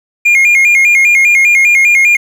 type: tone with vibrato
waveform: triangle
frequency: 2274 Hz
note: C#7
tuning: 44 cents sharp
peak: -3 dBFS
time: 0.25-2.17 s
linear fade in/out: 10 ms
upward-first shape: square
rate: 5 Hz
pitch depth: 100 cents each way
effects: 7-bit